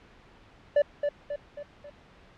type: tone with echo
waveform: triangle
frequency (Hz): 581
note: D5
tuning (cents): -19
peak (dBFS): -16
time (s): 0.76-0.82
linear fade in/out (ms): 5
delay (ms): 270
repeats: 4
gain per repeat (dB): -6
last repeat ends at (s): 1.9
effects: pink hiss -55 dBFS RMS until 2.37 s + low-pass 3000 Hz 12 dB/octave